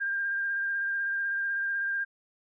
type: tone with vibrato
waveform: sine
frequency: 1598 Hz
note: G6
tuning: 33 cents sharp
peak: -27 dBFS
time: 0-2.05 s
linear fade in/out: 20 ms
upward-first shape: sine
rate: 16 Hz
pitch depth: 17 cents each way
effects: none